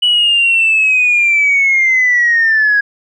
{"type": "linear sweep", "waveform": "sine", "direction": "down", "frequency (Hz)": [2960, 1644], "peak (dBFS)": -7, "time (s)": [0.02, 2.81], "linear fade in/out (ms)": 10, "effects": ["tanh soft clip ceiling -4 dBFS"]}